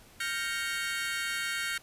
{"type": "chord", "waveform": "30% pulse", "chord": "G half-diminished seventh", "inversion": "third", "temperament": "equal", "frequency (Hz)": [1396.9, 1568, 1864.7, 2217], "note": ["F6", "G6", "Bb6", "Db7"], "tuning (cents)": [0, 0, 0, 0], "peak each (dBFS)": -34, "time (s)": [0.2, 1.78], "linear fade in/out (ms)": 5, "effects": ["pink hiss -56 dBFS RMS until 1.82 s", "resampled to 32000 Hz"]}